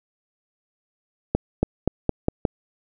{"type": "accelerating click train", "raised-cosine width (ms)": 2, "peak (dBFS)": -5, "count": 6, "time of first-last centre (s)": [1.35, 2.452], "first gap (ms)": 280, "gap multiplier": 0.88, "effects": []}